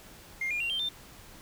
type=tone with pitch steps; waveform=triangle; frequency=2116 / 2417 / 2760 / 3152 / 3600 Hz; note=C7 / D7 / F7 / G7 / A7; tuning=+19 / +49 / -21 / +9 / +39 cents; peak=-26 dBFS; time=0.41-0.89 s; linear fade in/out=5 ms; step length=96 ms; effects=tanh soft clip ceiling -25 dBFS + pink hiss -51 dBFS RMS until 1.41 s